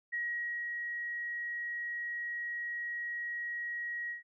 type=tone with ADSR envelope; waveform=sine; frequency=1900 Hz; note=A#6; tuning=33 cents sharp; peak=-32 dBFS; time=0.12-4.23 s; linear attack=19 ms; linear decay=520 ms; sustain=-3 dB; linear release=130 ms; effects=none